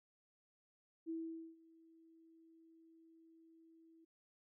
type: tone with ADSR envelope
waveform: sine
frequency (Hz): 326.7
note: E4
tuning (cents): -15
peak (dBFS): -39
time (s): 1.06-4.05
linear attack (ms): 37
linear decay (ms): 460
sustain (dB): -24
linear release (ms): 9
effects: none